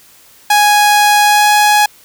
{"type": "tone with pitch glide", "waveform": "sawtooth", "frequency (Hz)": [830.6, 835.9], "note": ["G#5", "G#5"], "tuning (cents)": [0, 11], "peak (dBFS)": -3, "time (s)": [0.5, 1.86], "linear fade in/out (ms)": 5, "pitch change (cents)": 11, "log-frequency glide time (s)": [1.24, 1.47], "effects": ["white hiss -44 dBFS RMS until 2.04 s"]}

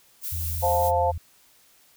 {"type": "noise with tremolo", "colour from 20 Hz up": "violet", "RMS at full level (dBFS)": -31, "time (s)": [0.21, 0.92], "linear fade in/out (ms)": 50, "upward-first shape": "triangle", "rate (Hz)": 4.8, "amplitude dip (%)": 30}
{"type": "tone with vibrato", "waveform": "sine", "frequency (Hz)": 82.1, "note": "E2", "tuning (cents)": -6, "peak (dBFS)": -28, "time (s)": [0.32, 1.18], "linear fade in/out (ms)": 5, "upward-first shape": "square", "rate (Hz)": 3.9, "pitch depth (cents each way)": 15}
{"type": "chord", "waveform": "sine", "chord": "F major", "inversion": "second", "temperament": "equal with one note detuned", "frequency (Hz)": [525.1, 698.5, 880], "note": ["C5", "F5", "A5"], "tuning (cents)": [6, 0, 0], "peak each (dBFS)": -24, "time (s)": [0.62, 1.12], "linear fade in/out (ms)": 20}
{"effects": ["white hiss -58 dBFS RMS until 1.96 s"]}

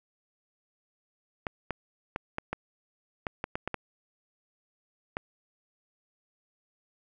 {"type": "clicks", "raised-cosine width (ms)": 0.5, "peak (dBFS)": -16, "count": 11, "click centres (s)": [1.468, 1.707, 2.161, 2.384, 2.53, 3.268, 3.441, 3.555, 3.676, 3.743, 5.169], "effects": []}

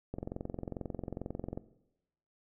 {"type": "click train", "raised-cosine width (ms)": 2, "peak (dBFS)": -24, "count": 33, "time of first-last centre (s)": [0.14, 1.575], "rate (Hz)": 22.3, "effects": ["noise-tail reverb RT60 0.9 s tail -17 dB re dry"]}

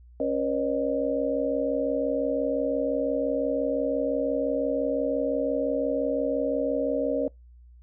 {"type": "tone cluster", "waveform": "sine", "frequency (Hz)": [275.5, 481.2, 547, 607], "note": ["C#4", "B4", "C#5", "D#5"], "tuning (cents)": [-11, -45, -23, -43], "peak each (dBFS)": -29, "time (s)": [0.2, 7.28], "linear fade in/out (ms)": 2, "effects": ["noise-tail reverb RT60 0.2 s tail -26 dB re dry", "added 60 Hz sine -48 dBFS peak until 7.82 s"]}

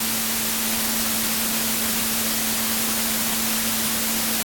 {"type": "tone in noise", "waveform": "sine", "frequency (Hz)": 223.8, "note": "A3", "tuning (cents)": 30, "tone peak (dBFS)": -31, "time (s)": [0, 4.43], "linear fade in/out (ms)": 5, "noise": "white", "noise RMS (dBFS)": -23, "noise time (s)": [0, 4.43], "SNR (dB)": -11, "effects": ["AAC 64 kbps"]}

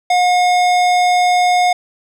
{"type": "tone with hard clipping", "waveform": "sine", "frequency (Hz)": 720, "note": "F#5", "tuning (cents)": -47, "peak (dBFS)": -12, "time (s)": [0.1, 1.73], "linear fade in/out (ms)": 5, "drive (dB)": 16, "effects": []}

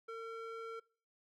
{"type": "tone with band-pass filter", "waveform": "square", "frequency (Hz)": 453.9, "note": "A#4", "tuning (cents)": -46, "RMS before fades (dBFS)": -45, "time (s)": [0.08, 0.8], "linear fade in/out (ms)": 10, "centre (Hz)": 1000, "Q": 2.4, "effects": ["noise-tail reverb RT60 0.5 s tail -24 dB re dry"]}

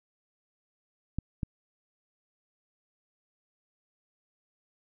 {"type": "clicks", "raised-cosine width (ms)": 5, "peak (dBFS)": -18, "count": 2, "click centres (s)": [1.186, 1.432], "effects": []}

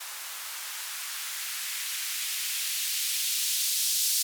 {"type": "noise with band-pass filter sweep", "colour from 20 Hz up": "violet", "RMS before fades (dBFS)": -31, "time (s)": [0, 4.23], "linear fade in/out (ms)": 10, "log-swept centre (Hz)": [940, 4600], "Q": 1.1, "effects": []}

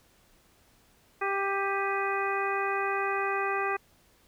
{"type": "harmonic tone with a mistuned harmonic", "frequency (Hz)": 393.8, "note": "G4", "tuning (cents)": 8, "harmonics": [1, 2, 3, 4, 5, 6], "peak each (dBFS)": [-32, -33, -32, -35, -36, -37], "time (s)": [1.21, 3.77], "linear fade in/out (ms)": 10, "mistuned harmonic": 6, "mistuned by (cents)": 91, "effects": ["pink hiss -63 dBFS RMS until 4.27 s"]}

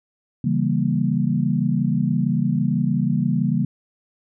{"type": "chord", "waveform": "sine", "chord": "C# diminished seventh", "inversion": "none", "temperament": "equal with one note detuned", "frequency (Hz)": [138.59, 164.81, 196, 234.3], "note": ["C#3", "E3", "G3", "Bb3"], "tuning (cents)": [0, 0, 0, 9], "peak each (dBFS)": -23, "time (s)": [0.44, 3.65], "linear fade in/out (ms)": 5, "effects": []}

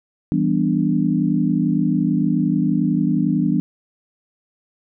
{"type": "chord", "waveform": "sine", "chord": "E minor seventh", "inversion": "none", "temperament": "equal", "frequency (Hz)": [164.81, 196, 246.9, 293.7], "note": ["E3", "G3", "B3", "D4"], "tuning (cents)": [0, 0, 0, 0], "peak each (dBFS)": -21, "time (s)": [0.32, 3.6], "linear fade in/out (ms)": 0, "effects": []}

